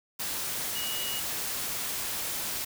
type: tone in noise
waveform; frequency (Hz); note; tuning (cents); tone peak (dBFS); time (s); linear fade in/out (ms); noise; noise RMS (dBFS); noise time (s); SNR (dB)
sine; 2900; F#7; -35; -35; 0.75-1.2; 10; white; -33; 0.19-2.65; -5
effects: none